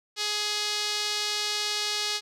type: tone with band-pass filter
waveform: sawtooth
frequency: 418.3 Hz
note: G#4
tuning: 12 cents sharp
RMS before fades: -29 dBFS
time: 0.16-2.21 s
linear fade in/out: 50 ms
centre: 4500 Hz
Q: 2.1
effects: none